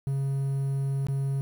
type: tone with dropouts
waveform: triangle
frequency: 137 Hz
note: C#3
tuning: 20 cents flat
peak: -23 dBFS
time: 0.07-1.41 s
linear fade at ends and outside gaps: 0 ms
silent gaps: 1.068-1.085 s
effects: 9-bit